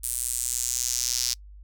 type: tone with high-pass filter sweep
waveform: sawtooth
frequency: 123.47 Hz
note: B2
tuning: in tune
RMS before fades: -28 dBFS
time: 0.03-1.34 s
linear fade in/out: 10 ms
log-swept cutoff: 9500 to 5200 Hz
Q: 3
effects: noise-tail reverb RT60 0.1 s tail -26 dB re dry + added 50 Hz sine -43 dBFS peak until 1.63 s